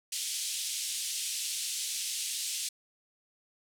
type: band-pass noise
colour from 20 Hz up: white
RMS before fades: -35 dBFS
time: 0.12-2.69 s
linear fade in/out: 5 ms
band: 2800 to 9800 Hz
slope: 24 dB/octave
effects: none